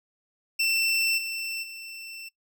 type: tone with level steps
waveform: 25% pulse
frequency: 2684 Hz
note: E7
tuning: 31 cents sharp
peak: -18 / -26 / -34 dBFS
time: 0.59-2.29 s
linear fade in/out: 10 ms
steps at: 1.17 / 1.62 s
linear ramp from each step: 20 ms
effects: noise-tail reverb RT60 0.1 s tail -21 dB re dry